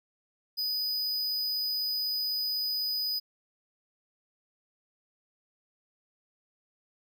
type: tone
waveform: square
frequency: 4978 Hz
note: D#8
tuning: in tune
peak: -29 dBFS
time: 0.57-3.2 s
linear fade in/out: 20 ms
effects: none